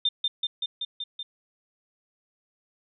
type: tone with echo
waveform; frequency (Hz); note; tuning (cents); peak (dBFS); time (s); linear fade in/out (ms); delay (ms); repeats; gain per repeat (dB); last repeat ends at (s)
sine; 3600; A7; +39; -20; 0.05-0.09; 5; 190; 6; -2; 1.23
effects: none